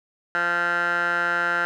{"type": "tone with band-pass filter", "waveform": "15% pulse", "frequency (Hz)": 173.1, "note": "F3", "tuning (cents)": -15, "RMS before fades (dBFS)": -23, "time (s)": [0.35, 1.65], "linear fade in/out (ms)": 0, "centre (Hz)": 1400, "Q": 6.6, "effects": []}